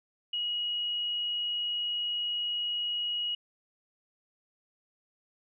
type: tone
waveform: sine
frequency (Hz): 2900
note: F#7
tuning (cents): -35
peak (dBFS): -29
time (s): 0.33-3.35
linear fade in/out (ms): 5
effects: none